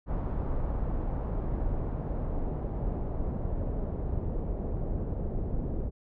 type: noise with low-pass filter sweep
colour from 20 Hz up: brown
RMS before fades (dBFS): -31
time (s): 0.06-5.91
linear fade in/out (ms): 50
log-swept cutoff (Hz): 960 to 520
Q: 1.2
effects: none